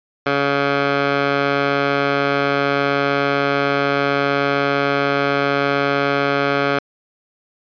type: tone with band-pass filter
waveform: 15% pulse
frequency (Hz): 140.7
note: C#3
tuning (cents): +26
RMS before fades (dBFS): -18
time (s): 0.26-6.79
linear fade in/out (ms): 5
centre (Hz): 1300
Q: 0.71
effects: resampled to 11025 Hz